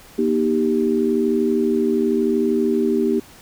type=chord; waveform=sine; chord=Eb major; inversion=second; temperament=equal with one note detuned; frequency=238.4 / 311.1 / 392 Hz; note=Bb3 / Eb4 / G4; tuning=+39 / 0 / 0 cents; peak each=-20 / -22 / -19 dBFS; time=0.18-3.2 s; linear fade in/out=10 ms; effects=pink hiss -45 dBFS RMS until 3.41 s